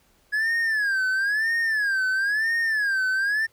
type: tone with vibrato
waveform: triangle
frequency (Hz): 1674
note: G#6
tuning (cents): +13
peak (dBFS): -19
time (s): 0.32-3.47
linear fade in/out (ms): 20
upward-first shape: sine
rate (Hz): 1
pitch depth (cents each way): 170
effects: pink hiss -62 dBFS RMS until 3.52 s